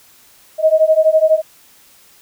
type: beating tone pair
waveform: sine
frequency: 625 / 637 Hz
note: D#5 / D#5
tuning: +8 / +41 cents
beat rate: 12 Hz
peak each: -12 dBFS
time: 0.58-1.42 s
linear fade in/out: 50 ms
effects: white hiss -48 dBFS RMS until 2.21 s